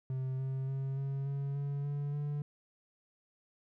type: tone with pitch steps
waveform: triangle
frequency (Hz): 130.9 / 132.96 / 135.05 / 137.17 / 139.33 / 141.52 / 143.74 / 146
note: C3 / C3 / C#3 / C#3 / C#3 / C#3 / D3 / D3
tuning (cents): +1 / +28 / -45 / -18 / +9 / +36 / -37 / -10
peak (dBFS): -31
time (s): 0.1-2.42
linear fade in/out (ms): 2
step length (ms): 290
effects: none